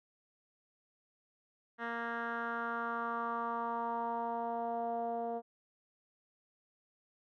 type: tone with low-pass filter sweep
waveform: 10% pulse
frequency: 233.1 Hz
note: A#3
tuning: in tune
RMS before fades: -37 dBFS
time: 1.78-5.42 s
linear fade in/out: 50 ms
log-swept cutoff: 1900 to 610 Hz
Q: 3.6
effects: none